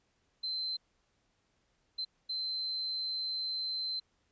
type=tone bursts at uneven times; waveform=sine; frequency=4090 Hz; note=C8; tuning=40 cents flat; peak=-33 dBFS; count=3; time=0.43-0.77 / 1.98-2.05 / 2.29-4 s; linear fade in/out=10 ms; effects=pink hiss -75 dBFS RMS until 4.31 s + resampled to 16000 Hz